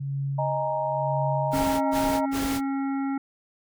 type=tone with tremolo; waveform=sine; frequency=138.59 Hz; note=C#3; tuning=in tune; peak=-25 dBFS; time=0-1.62 s; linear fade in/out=10 ms; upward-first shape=sine; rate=0.98 Hz; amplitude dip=80%
type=chord; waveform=sine; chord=D# suspended fourth; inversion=none; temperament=equal; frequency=622.3 / 830.6 / 932.3 Hz; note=D#5 / G#5 / A#5; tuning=0 / 0 / 0 cents; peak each=-27 / -32 / -28 dBFS; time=0.38-2.26 s; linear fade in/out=10 ms
type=noise bursts; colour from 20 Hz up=pink; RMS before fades=-32 dBFS; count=3; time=1.51-2.61 s; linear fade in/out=50 ms; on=300 ms; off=100 ms
type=harmonic tone; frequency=273.3 Hz; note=C#4; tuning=24 cents flat; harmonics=1 / 3 / 5 / 7 / 8; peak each=-25 / -35 / -39 / -47 / -48 dBFS; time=1.53-3.18 s; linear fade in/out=5 ms
effects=none